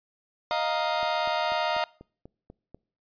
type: chord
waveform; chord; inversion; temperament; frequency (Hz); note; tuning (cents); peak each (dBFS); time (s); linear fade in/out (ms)
sawtooth; Eb suspended second; none; just; 622.3 / 700 / 933.4; Eb5 / F5 / Bb5; 0 / +4 / +2; -25; 0.51-1.84; 0
type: click train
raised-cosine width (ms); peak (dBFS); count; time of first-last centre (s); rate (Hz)
2; -31; 8; 1.03-2.746; 4.08
effects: noise-tail reverb RT60 0.5 s tail -25 dB re dry + resampled to 11025 Hz